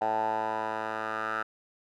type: tone with band-pass filter sweep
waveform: 10% pulse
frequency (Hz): 109.7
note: A2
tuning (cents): -5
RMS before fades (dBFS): -31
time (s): 0.01-1.43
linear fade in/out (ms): 10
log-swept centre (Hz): 820 to 1300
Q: 8.1
effects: none